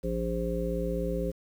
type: harmonic tone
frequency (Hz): 58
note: A#1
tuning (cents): -8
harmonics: 1 / 3 / 5 / 7 / 9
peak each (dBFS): -33 / -33 / -38 / -35 / -33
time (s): 0.03-1.32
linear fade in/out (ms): 20
effects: 9-bit